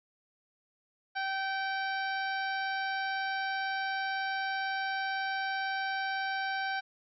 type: harmonic tone with a mistuned harmonic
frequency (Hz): 774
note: G5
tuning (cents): -22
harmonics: 1 / 2 / 3 / 4 / 5 / 6 / 7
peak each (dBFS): -34 / -34 / -43 / -46 / -47 / -47 / -49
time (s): 1.15-6.81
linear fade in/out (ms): 20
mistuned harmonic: 7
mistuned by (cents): +37
effects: none